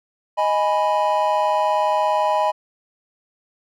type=chord; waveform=triangle; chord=G# minor; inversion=second; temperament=equal; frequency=622.3 / 830.6 / 987.8 Hz; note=D#5 / G#5 / B5; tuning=0 / 0 / 0 cents; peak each=-19 dBFS; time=0.37-2.52 s; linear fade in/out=20 ms; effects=none